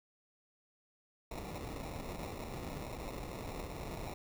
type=noise with sample-and-hold; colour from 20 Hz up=pink; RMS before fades=-43 dBFS; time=1.31-4.14 s; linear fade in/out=2 ms; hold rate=1575 Hz; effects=none